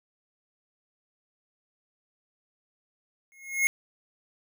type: tone with exponential growth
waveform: square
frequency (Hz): 2161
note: C#7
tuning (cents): -45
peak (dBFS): -18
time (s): 3.32-3.67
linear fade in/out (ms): 0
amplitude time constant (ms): 75
effects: none